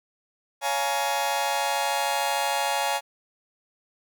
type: chord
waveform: sawtooth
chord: Bb minor seventh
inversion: first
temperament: just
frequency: 559.4 / 699.2 / 839.1 / 932.3 Hz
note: Db5 / F5 / Ab5 / Bb5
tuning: +16 / +2 / +18 / 0 cents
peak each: -27 / -27 / -22 / -28 dBFS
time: 0.61-3.01 s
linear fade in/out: 50 ms
effects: none